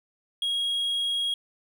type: tone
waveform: triangle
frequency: 3290 Hz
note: G#7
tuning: 17 cents flat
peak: -23 dBFS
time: 0.42-1.34 s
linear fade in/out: 2 ms
effects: none